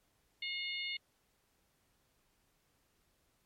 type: harmonic tone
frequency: 718 Hz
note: F5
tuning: 48 cents sharp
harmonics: 3 / 4 / 5 / 6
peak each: -40 / -42 / -44 / -46 dBFS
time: 0.42-0.97 s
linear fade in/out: 5 ms
effects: pink hiss -75 dBFS RMS until 3.45 s + MP3 64 kbps